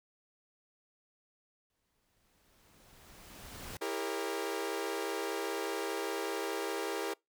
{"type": "noise with exponential growth", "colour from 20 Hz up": "pink", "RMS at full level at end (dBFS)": -43, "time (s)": [1.7, 3.77], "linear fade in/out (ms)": 1, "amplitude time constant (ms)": 450}
{"type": "chord", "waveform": "sawtooth", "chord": "E diminished seventh", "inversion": "none", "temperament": "equal with one note detuned", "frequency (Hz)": [329.6, 401.2, 466.2, 554.4], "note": ["E4", "G4", "Bb4", "Db5"], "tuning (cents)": [0, 40, 0, 0], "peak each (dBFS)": [-37, -34, -35, -40], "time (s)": [3.81, 7.14], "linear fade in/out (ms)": 10}
{"effects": ["noise-tail reverb RT60 0.2 s tail -26 dB re dry"]}